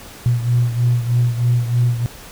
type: beating tone pair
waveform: sine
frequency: 120 / 123.2 Hz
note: B2 / B2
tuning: -49 / -4 cents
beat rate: 3.2 Hz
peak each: -14 / -19 dBFS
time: 0.26-2.06 s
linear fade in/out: 0 ms
effects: tanh soft clip ceiling -7 dBFS + pink hiss -38 dBFS RMS until 2.31 s